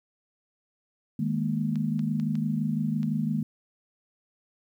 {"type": "chord", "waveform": "sine", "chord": "D# suspended fourth", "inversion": "none", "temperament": "just", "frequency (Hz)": [155.56, 207.4, 233.3], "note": ["D#3", "G#3", "A#3"], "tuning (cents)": [0, -2, 2], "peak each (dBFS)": -29, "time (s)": [1.19, 3.43], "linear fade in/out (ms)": 5}
{"type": "clicks", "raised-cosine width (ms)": 0.2, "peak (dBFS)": -29, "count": 5, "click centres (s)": [1.757, 1.993, 2.199, 2.354, 3.031]}
{"effects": ["10-bit"]}